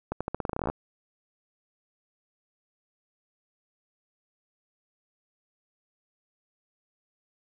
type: accelerating click train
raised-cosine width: 1 ms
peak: -15 dBFS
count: 16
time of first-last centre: 0.12-0.7 s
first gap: 86 ms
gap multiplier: 0.87
effects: none